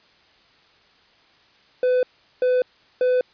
triangle tone bursts, 503 Hz, B4, 32 cents sharp, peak -14 dBFS, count 3, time 1.83-3.21 s, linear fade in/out 2 ms, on 200 ms, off 390 ms, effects white hiss -56 dBFS RMS until 3.33 s + resampled to 11025 Hz

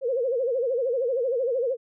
sine tone with vibrato, 501 Hz, B4, 25 cents sharp, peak -22 dBFS, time 0.01-1.77 s, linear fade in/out 50 ms, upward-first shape sine, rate 13 Hz, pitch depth 150 cents each way, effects none

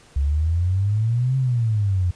sine exponential two-way sweep, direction up then down, 67.5 to 134.1 to 86.9 Hz, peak -17 dBFS, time 0.16-2.11 s, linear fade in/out 5 ms, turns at 1.37 s, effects pink hiss -51 dBFS RMS until 2.15 s + resampled to 22050 Hz

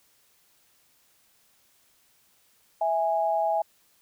sine tone pair together, 656 / 826.5 Hz, E5 / G#5, -9 / -9 cents, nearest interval major third, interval 400 cents, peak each -25 dBFS, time 2.81-3.62 s, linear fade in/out 5 ms, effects white hiss -64 dBFS RMS until 4.01 s

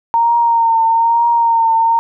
sine tone with vibrato, 922 Hz, A#5, 19 cents flat, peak -9 dBFS, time 0.14-1.99 s, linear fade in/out 0 ms, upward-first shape triangle, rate 1.1 Hz, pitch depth 38 cents each way, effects none

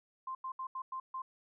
sine tone bursts at uneven times, 1046.5 Hz, C6, in tune, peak -37 dBFS, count 6, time 0.27-0.35 / 0.44-0.52 / 0.59-0.67 / 0.75-0.82 / 0.92-1 / 1.14-1.22 s, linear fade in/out 5 ms, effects none

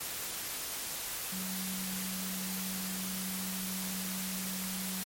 sine tone in noise, 187.7 Hz, F#3, 25 cents sharp, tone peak -38 dBFS, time 1.32-5.03 s, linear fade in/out 10 ms, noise white, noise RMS -38 dBFS, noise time 0-5.04 s, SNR -3 dB, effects MP3 64 kbps

